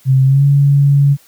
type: tone with pitch glide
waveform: sine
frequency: 132.5 to 141.19 Hz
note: C3 to C#3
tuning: +22 to +32 cents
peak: -6 dBFS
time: 0.05-1.17 s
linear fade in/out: 50 ms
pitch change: +110 cents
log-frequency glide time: 0.24-0.44 s
effects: white hiss -48 dBFS RMS until 1.27 s + high-pass 80 Hz 12 dB/octave